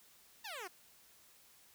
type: exponential sweep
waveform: 10% pulse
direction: down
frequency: 951 to 340 Hz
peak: -35 dBFS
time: 0.44-0.68 s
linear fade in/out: 10 ms
effects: white hiss -64 dBFS RMS until 1.74 s